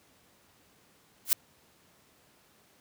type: noise with exponential growth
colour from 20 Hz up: blue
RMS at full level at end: -18 dBFS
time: 1.25-1.33 s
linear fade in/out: 1 ms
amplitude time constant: 17 ms
effects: pink hiss -63 dBFS RMS until 2.8 s + high-pass 100 Hz 12 dB/octave

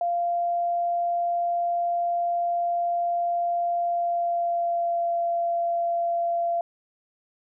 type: tone with pitch glide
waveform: sine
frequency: 693 to 685.4 Hz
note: F5 to F5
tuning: -14 to -33 cents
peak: -22 dBFS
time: 0.01-6.61 s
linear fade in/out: 2 ms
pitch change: -19 cents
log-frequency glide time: 3.8-5.1 s
effects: none

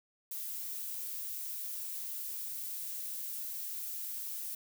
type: noise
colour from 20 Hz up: violet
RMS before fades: -40 dBFS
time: 0.31-4.55 s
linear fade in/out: 5 ms
effects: none

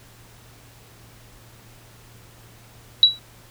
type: tone with exponential decay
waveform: sine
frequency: 3909 Hz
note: B7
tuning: 19 cents flat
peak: -5 dBFS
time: 3.03-3.19 s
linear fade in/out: 1 ms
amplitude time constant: 34 ms
effects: added 115 Hz sine -50 dBFS peak until 3.5 s + pink hiss -50 dBFS RMS until 3.5 s

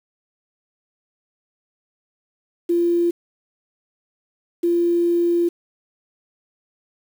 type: tone bursts at uneven times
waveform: sine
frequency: 344.1 Hz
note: F4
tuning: 26 cents flat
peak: -15 dBFS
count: 2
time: 2.69-3.11 / 4.63-5.49 s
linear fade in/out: 10 ms
effects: 7-bit

